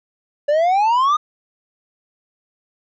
triangle exponential sweep, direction up, 570 to 1244.5 Hz, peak -11 dBFS, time 0.48-1.17 s, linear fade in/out 10 ms, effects resampled to 16000 Hz

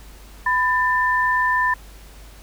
sine tone pair together, 1000 / 1781.8 Hz, B5 / A6, +21 / +21 cents, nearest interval minor seventh, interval 1000 cents, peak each -19 dBFS, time 0.46-1.74 s, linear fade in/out 5 ms, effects added 50 Hz sine -41 dBFS peak until 2.42 s + pink hiss -47 dBFS RMS until 2.42 s

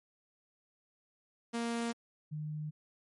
sawtooth / sine tone pair in turn, 233.5 / 152.27 Hz, A#3 / D#3, +3 / -37 cents, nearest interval perfect fifth, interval 740 cents, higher first, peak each -29 / -36 dBFS, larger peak first, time 1.53-1.93 / 2.31-2.71 s, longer neither, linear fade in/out 20 ms, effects MP3 48 kbps

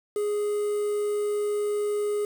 triangle tone with quantisation, 415.3 Hz, G#4, in tune, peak -22 dBFS, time 0.16-2.25 s, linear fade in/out 2 ms, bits 7, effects none

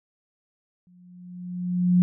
sine tone with exponential growth, 178.9 Hz, F3, 42 cents sharp, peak -13 dBFS, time 0.87-2.02 s, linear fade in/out 0 ms, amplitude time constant 250 ms, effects none

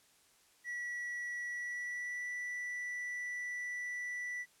triangle tone with pitch glide, 1940 to 1965.9 Hz, B6 to B6, -31 to -8 cents, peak -36 dBFS, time 0.64-4.46 s, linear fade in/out 50 ms, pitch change +23 cents, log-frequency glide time 1.48-2.28 s, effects white hiss -67 dBFS RMS until 4.6 s + low-pass 11000 Hz 12 dB/octave

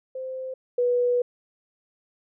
sine tone pair in turn, 520 / 489.3 Hz, C5 / B4, -11 / -16 cents, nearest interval minor second, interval 105 cents, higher first, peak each -30 / -19 dBFS, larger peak second, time 0.15-0.54 / 0.78-1.22 s, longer second, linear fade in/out 5 ms, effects none

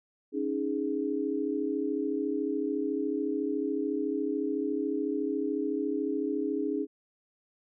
sine chord, C# suspended second, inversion none, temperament equal, 277.2 / 311.1 / 415.3 Hz, C#4 / D#4 / G#4, 0 / 0 / 0 cents, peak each -32 dBFS, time 0.32-6.87 s, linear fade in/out 50 ms, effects none

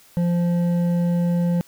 sine tone with hard clipping, 173.5 Hz, F3, 11 cents flat, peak -19 dBFS, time 0.17-1.61 s, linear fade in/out 0 ms, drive 7 dB, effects white hiss -52 dBFS RMS until 1.67 s

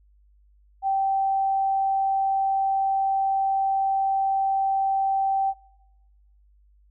sine tone, 778 Hz, G5, 13 cents flat, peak -20 dBFS, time 0.82-5.54 s, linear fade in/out 50 ms, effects noise-tail reverb RT60 1.0 s tail -22 dB re dry + added 50 Hz sine -55 dBFS peak until 6.9 s

